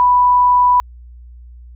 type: tone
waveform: sine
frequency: 987.8 Hz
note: B5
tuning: in tune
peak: -8 dBFS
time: 0-0.8 s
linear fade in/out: 0 ms
effects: added 60 Hz sine -35 dBFS peak until 1.75 s